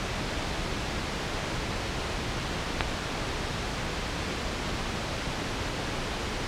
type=click; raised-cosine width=0.3 ms; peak=-6 dBFS; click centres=2.808 s; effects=pink hiss -31 dBFS RMS until 6.47 s + low-pass 5000 Hz 12 dB/octave